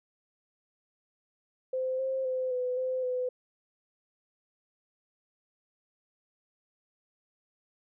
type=tone with pitch steps; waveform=sine; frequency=517 / 528 / 514 / 501 / 514 / 503 Hz; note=C5 / C5 / C5 / B4 / C5 / B4; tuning=-21 / +16 / -31 / +25 / -31 / +32 cents; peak=-28 dBFS; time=1.73-3.29 s; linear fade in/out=5 ms; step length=260 ms; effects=none